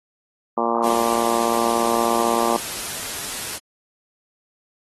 harmonic tone, 116.54 Hz, A#2, in tune, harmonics 2 / 3 / 4 / 5 / 6 / 7 / 8 / 9 / 10, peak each -27 / -27 / -27 / -27 / -27 / -27 / -27 / -27 / -27 dBFS, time 0.57-2.57 s, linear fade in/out 5 ms
white noise, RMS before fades -29 dBFS, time 0.82-3.6 s, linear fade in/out 50 ms
effects AAC 32 kbps

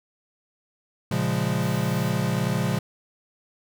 square chord, Bb minor seventh, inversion none, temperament equal, 116.54 / 138.59 / 174.61 / 207.7 Hz, Bb2 / Db3 / F3 / Ab3, 0 / 0 / 0 / 0 cents, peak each -29 / -28 / -28 / -30 dBFS, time 1.11-2.79 s, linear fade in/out 5 ms
blue noise, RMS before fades -47 dBFS, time 1.62-2.1 s, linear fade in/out 2 ms
effects none

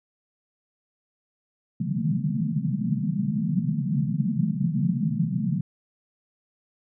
pink band-pass noise, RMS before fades -25 dBFS, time 1.8-5.61 s, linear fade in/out 5 ms, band 130 to 230 Hz, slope 96 dB/octave, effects none

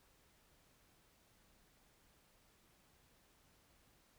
silence, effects pink hiss -71 dBFS RMS until 4.18 s

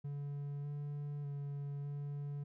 triangle tone with pitch steps, 143 / 145.2 / 142.2 / 143.7 Hz, D3 / D3 / C#3 / D3, -46 / -19 / +45 / -37 cents, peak -37 dBFS, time 0.04-2.44 s, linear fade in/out 10 ms, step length 600 ms, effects none

